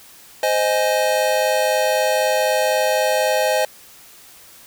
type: chord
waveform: square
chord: Ab major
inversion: first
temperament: just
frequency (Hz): 519.1 / 623 / 830.6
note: C5 / Eb5 / Ab5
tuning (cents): -14 / +2 / 0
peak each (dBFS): -21 / -20 / -23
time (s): 0.43-3.65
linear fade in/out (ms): 2
effects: white hiss -45 dBFS RMS until 4.66 s